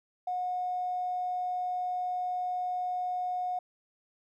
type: tone with tanh clipping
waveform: triangle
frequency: 726 Hz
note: F#5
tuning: 33 cents flat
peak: -29 dBFS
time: 0.27-3.59 s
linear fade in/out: 5 ms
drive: 2 dB
effects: none